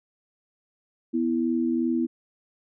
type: tone pair together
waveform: sine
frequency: 246.9 / 329.6 Hz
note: B3 / E4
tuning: 0 / 0 cents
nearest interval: perfect fourth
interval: 500 cents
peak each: -24 / -25 dBFS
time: 1.13-2.07 s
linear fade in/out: 20 ms
effects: none